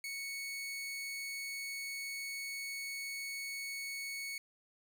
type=tone; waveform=sawtooth; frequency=2217 Hz; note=C#7; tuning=in tune; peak=-36 dBFS; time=0.04-4.38 s; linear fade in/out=2 ms; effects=none